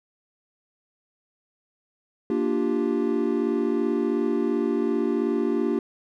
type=chord; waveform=triangle; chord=G minor seventh; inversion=first; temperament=equal; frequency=233.1 / 293.7 / 349.2 / 392 Hz; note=Bb3 / D4 / F4 / G4; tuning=0 / 0 / 0 / 0 cents; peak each=-25 dBFS; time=2.3-5.79 s; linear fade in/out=2 ms; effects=none

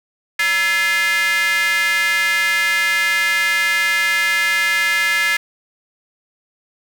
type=tone with high-pass filter; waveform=square; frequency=189.7 Hz; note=F#3; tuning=43 cents sharp; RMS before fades=-17 dBFS; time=0.39-5.37 s; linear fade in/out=5 ms; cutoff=1900 Hz; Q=5.9; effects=none

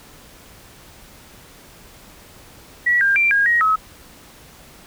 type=tone with pitch steps; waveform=sine; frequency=1935 / 1599 / 2360 / 1629 / 1888 / 1284 Hz; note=B6 / G6 / D7 / G#6 / A#6 / E6; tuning=-36 / +34 / +8 / -34 / +22 / -46 cents; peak=-13 dBFS; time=2.86-3.76 s; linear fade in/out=10 ms; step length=150 ms; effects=pink hiss -45 dBFS RMS until 4.86 s

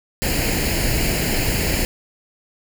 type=noise with comb filter; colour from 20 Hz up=pink; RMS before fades=-20 dBFS; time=0.22-1.85 s; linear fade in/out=0 ms; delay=0.42 ms; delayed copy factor=+0.7; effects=none

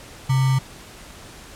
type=tone with sample-and-hold; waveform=sine; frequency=132.5 Hz; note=C3; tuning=22 cents sharp; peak=-15 dBFS; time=0.29-0.59 s; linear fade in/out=10 ms; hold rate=1050 Hz; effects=pink hiss -42 dBFS RMS until 1.55 s + low-pass 11000 Hz 12 dB/octave

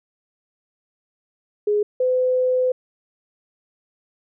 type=tone pair in turn; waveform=sine; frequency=416.5 / 507.9 Hz; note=G#4 / B4; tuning=+5 / +48 cents; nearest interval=minor third; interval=343 cents; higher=second; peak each=-16 dBFS; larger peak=neither; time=1.67-1.83 / 2-2.72 s; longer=second; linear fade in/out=5 ms; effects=none

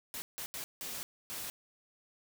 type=noise bursts at uneven times; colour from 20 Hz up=white; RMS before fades=-41 dBFS; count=5; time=0.14-0.22 / 0.38-0.46 / 0.54-0.64 / 0.81-1.03 / 1.3-1.5 s; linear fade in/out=0 ms; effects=none

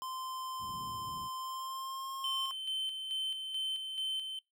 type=tone with pitch glide; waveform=square; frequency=1038 to 1072.1 Hz; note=C6 to C6; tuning=-14 to +42 cents; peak=-39 dBFS; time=0.02-2.51 s; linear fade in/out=0 ms; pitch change=+56 cents; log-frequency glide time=1.35-2.16 s
type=low-pass noise; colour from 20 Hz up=pink; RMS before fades=-46 dBFS; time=0.59-1.29 s; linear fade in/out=50 ms; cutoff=180 Hz; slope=12 dB/octave
type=tone with tremolo; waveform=triangle; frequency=3082 Hz; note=G7; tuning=30 cents flat; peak=-31 dBFS; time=2.24-4.39 s; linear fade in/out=2 ms; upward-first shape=square; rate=2.3 Hz; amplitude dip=45%
effects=noise-tail reverb RT60 0.2 s tail -25 dB re dry + high-pass 100 Hz 12 dB/octave

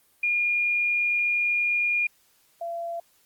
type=tone pair in turn; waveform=sine; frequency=2423 / 679.9 Hz; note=D#7 / F5; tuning=-47 / -47 cents; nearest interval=octave + minor seventh; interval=2200 cents; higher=first; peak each=-21 / -29 dBFS; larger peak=first; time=0.23-2.07 / 2.61-3 s; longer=first; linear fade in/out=5 ms; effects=white hiss -63 dBFS RMS until 3.25 s + Opus 32 kbps

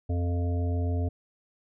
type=harmonic tone; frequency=87.31 Hz; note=F2; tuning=in tune; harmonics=1 / 3 / 5 / 7 / 8; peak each=-25 / -35 / -39 / -42 / -43 dBFS; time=0.09-1.09 s; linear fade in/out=10 ms; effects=none

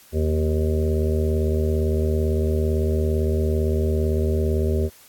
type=harmonic tone with a mistuned harmonic; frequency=77.78 Hz; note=D#2; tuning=in tune; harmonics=1 / 2 / 3 / 5 / 6 / 7 / 8; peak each=-20 / -32 / -28 / -25 / -32 / -34 / -35 dBFS; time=0.12-4.9 s; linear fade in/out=50 ms; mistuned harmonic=1; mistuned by=+44 cents; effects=white hiss -50 dBFS RMS until 5.08 s + AAC 64 kbps

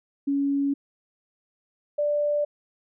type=tone pair in turn; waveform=sine; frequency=280 / 588.2 Hz; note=C#4 / D5; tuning=+18 / +3 cents; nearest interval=octave + minor second; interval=1285 cents; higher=second; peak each=-21 dBFS; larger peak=neither; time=0.27-0.74 / 1.98-2.45 s; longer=neither; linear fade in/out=10 ms; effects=none

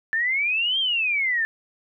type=exponential two-way sweep; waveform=sine; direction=up then down; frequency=1752 to 3238 to 1752 Hz; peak=-20 dBFS; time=0.13-1.45 s; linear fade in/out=0 ms; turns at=0.79 s; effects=none

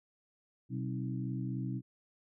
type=harmonic tone with a mistuned harmonic; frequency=63.7 Hz; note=C2; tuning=46 cents flat; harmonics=2 / 3 / 4 / 5; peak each=-36 / -40 / -42 / -44 dBFS; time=0.69-1.82 s; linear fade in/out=50 ms; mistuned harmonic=4; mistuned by=+83 cents; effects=none

